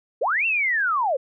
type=linear two-way sweep; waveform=sine; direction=up then down; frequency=390 to 2752 to 489.8 Hz; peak=-19 dBFS; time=0.21-1.17 s; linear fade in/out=10 ms; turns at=0.46 s; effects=none